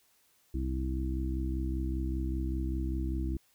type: harmonic tone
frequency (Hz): 65.1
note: C2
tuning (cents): -8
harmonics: 1 / 2 / 3 / 4 / 5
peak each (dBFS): -31 / -41 / -43 / -41 / -38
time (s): 0.54-3.37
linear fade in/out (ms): 5
effects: white hiss -68 dBFS RMS until 3.54 s